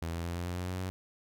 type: tone with pitch steps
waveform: sawtooth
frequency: 83.1 / 84.45 / 85.83 / 87.23 / 88.65 / 90.1 / 91.57 / 93.06 Hz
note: E2 / E2 / F2 / F2 / F2 / F#2 / F#2 / F#2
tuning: +15 / +42 / -30 / -2 / +26 / -45 / -17 / +10 cents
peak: -30 dBFS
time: 0.02-0.9 s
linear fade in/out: 0 ms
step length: 110 ms
effects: none